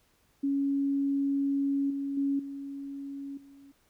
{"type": "tone with level steps", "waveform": "sine", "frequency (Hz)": 278.1, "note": "C#4", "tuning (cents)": 6, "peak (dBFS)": [-25, -30, -25, -36, -50], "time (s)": [0.43, 3.72], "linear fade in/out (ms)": 10, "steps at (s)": [1.9, 2.17, 2.39, 3.37], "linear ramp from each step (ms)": 5, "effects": ["pink hiss -68 dBFS RMS until 3.89 s"]}